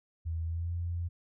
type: tone with pitch glide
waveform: sine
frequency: 82 to 86.03 Hz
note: E2 to F2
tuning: -9 to -26 cents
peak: -31 dBFS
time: 0.25-1.09 s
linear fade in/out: 20 ms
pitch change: +83 cents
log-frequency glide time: 0.45-0.72 s
effects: none